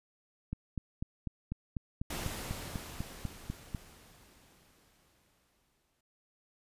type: click train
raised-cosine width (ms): 5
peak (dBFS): -23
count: 14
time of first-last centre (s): 0.53-3.748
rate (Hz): 4.04
type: noise with exponential decay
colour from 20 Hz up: pink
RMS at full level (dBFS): -38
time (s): 2.1-6.01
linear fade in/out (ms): 5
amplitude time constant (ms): 850
effects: resampled to 32000 Hz